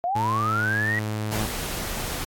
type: linear sweep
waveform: sine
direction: up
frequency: 675 to 1945 Hz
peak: -22 dBFS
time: 0.04-0.99 s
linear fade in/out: 0 ms
type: tone with pitch glide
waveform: sawtooth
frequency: 110 to 107.36 Hz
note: A2 to A2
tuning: 0 to -42 cents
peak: -22 dBFS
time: 0.15-1.46 s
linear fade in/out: 10 ms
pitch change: -42 cents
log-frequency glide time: 0.37-0.61 s
type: noise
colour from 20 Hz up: pink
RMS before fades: -30 dBFS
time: 1.31-2.25 s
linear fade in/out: 10 ms
effects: AAC 64 kbps